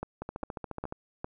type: two click trains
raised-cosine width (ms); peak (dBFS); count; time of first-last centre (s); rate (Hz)
1; -22 / -20; 11 / 4; 0.22-0.924 / 0.03-1.245; 14.2 / 2.47
effects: none